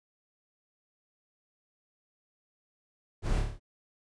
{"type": "noise with echo", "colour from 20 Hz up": "brown", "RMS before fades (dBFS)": -29, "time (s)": [3.22, 3.43], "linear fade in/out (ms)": 50, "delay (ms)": 28, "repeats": 6, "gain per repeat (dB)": -3, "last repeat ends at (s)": 3.598, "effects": ["resampled to 22050 Hz"]}